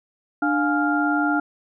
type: tone cluster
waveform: sine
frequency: 297.2 / 707 / 833 / 1397 Hz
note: D4 / F5 / G#5 / F6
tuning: +21 / +21 / +5 / 0 cents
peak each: -21 / -26 / -28 / -23 dBFS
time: 0.42-1.4 s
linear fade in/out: 5 ms
effects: none